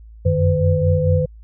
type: tone cluster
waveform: sine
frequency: 90 / 94.6 / 152.9 / 507 Hz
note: F#2 / F#2 / D#3 / B4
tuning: -47 / +39 / -30 / +45 cents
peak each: -19 dBFS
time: 0.25-1.26 s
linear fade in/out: 10 ms
effects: added 55 Hz sine -38 dBFS peak until 1.43 s